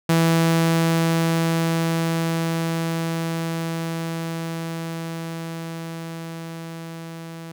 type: tone with level ramp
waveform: sawtooth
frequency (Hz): 164.81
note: E3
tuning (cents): 0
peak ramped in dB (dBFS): -11 to -30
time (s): 0.09-7.52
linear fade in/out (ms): 5
effects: none